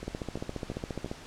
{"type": "two click trains", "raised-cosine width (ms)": 2, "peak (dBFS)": [-24, -20], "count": [4, 16], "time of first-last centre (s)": [[0.03, 1.061], [0.08, 1.114]], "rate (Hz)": [2.91, 14.5], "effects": ["pink hiss -47 dBFS RMS until 1.26 s", "low-pass 7000 Hz 12 dB/octave"]}